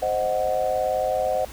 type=chord; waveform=sine; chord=C diminished; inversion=none; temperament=equal; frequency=523.3 / 622.3 / 740 Hz; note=C5 / Eb5 / Gb5; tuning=0 / 0 / 0 cents; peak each=-25 dBFS; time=0.02-1.45 s; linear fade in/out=5 ms; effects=added 60 Hz sine -46 dBFS peak until 1.52 s + pink hiss -42 dBFS RMS until 1.52 s